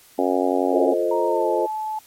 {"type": "harmonic tone", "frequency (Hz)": 91.3, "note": "F#2", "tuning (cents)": -23, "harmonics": [3, 4, 5, 6, 7, 8, 9], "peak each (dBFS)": [-23, -24, -25, -26, -26, -27, -28], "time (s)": [0.18, 0.94], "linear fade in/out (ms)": 10}
{"type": "chord", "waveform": "sine", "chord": "F dominant seventh", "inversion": "none", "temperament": "equal", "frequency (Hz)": [349.2, 440, 523.3, 622.3], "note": ["F4", "A4", "C5", "Eb5"], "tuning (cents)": [0, 0, 0, 0], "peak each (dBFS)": -24, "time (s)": [0.72, 1.67], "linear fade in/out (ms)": 20}
{"type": "tone with pitch glide", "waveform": "sine", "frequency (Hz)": [932.3, 864.9], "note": ["A#5", "A5"], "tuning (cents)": [0, -30], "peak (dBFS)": -24, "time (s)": [1.11, 1.99], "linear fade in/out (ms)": 5, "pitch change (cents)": -130, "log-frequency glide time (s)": [1.27, 1.48]}
{"effects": ["white hiss -51 dBFS RMS until 2.06 s", "MP3 64 kbps"]}